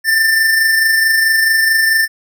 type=tone with amplitude modulation; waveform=square; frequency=1786 Hz; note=A6; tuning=25 cents sharp; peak=-9 dBFS; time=0.04-2.08 s; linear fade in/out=50 ms; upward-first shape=sine; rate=24.6 Hz; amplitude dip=35%; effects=none